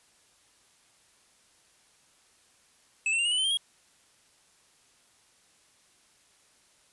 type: tone with pitch steps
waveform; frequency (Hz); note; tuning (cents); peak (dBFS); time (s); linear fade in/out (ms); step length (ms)
square; 2608 / 2695 / 2786 / 2879 / 2975 / 3075 / 3178 / 3284; E7 / E7 / F7 / F#7 / F#7 / G7 / G7 / G#7; -19 / +38 / -5 / -48 / +9 / -34 / +23 / -20; -25; 3.06-3.572; 2; 64
effects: white hiss -63 dBFS RMS until 6.92 s + resampled to 24000 Hz